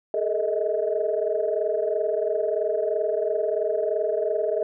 sine tone cluster, 417.2 / 455.1 / 618 / 641 Hz, G#4 / A#4 / D#5 / E5, +8 / -42 / -12 / -49 cents, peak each -27 dBFS, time 0.14-4.63 s, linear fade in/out 2 ms, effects tanh soft clip ceiling -11 dBFS

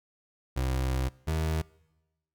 30% pulse tone pair in turn, 65 / 79.31 Hz, C2 / D#2, -11 / +34 cents, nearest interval minor third, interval 345 cents, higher second, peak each -24 dBFS, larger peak neither, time 0.56-1.09 / 1.27-1.62 s, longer first, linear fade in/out 10 ms, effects noise-tail reverb RT60 1.0 s tail -23 dB re dry

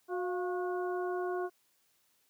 harmonic tone with a mistuned harmonic, 363.8 Hz, F#4, 29 cents flat, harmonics 1 / 2 / 3 / 4, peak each -33 / -39 / -43 / -45 dBFS, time 0.08-1.5 s, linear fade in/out 50 ms, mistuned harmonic 2, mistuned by -59 cents, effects white hiss -72 dBFS RMS until 2.29 s + high-pass 80 Hz 12 dB/octave

